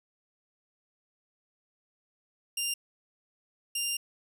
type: tone pair in turn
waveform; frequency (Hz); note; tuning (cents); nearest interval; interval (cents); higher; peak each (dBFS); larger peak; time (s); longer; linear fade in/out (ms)
15% pulse; 2794 / 2794; F7 / F7; 0 / 0; unison; 0; neither; -22; neither; 2.57-2.74 / 3.75-3.97; second; 5
effects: none